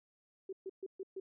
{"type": "tone bursts", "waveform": "sine", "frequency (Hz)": 382.7, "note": "G4", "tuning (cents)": -42, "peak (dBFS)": -39, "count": 5, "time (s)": [0.49, 1.2], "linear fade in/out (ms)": 5, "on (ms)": 38, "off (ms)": 130, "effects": []}